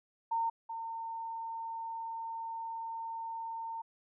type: tone pair in turn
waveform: sine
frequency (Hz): 914 / 909.3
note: A#5 / A#5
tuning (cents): -34 / -43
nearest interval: unison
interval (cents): 9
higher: first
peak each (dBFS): -29 / -37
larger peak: first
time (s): 0.31-0.5 / 0.69-3.82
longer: second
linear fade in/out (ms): 10
effects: none